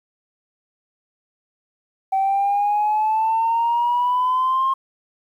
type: exponential sweep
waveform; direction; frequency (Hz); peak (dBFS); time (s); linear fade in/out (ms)
sine; up; 767 to 1072; -15; 2.12-4.74; 10
effects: tanh soft clip ceiling -13 dBFS + 9-bit